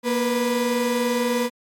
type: tone pair together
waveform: 35% pulse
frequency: 236.9 / 493.9 Hz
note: A#3 / B4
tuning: +28 / 0 cents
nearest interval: octave + minor second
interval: 1272 cents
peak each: -21 dBFS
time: 0.03-1.5 s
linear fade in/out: 50 ms
effects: MP3 64 kbps